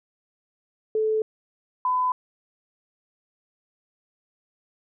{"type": "tone pair in turn", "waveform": "sine", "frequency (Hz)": [435.5, 1006.3], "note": ["A4", "B5"], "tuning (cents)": [-18, 32], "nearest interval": "octave + major second", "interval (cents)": 1450, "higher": "second", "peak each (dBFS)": -20, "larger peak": "neither", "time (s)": [[0.95, 1.22], [1.85, 2.12]], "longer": "neither", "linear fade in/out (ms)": 2, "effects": []}